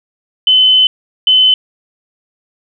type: tone pair in turn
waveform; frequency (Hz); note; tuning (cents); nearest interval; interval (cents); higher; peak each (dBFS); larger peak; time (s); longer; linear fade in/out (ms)
sine; 3038 / 3038; F#7 / F#7; +45 / +45; unison; 0; neither; -5; neither; 0.47-0.87 / 1.27-1.54; first; 2
effects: none